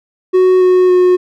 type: tone with pitch steps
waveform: triangle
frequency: 370 / 366.4 / 362.8 Hz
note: F#4 / F#4 / F#4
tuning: 0 / -17 / -34 cents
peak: -4 dBFS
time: 0.33-1.17 s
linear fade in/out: 20 ms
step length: 280 ms
effects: none